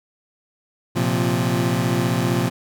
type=chord; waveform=25% pulse; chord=Bb suspended second; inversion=none; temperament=equal with one note detuned; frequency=115.47 / 130.81 / 174.61 Hz; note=Bb2 / C3 / F3; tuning=-16 / 0 / 0 cents; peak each=-19 dBFS; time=0.95-2.5 s; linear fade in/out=20 ms; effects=none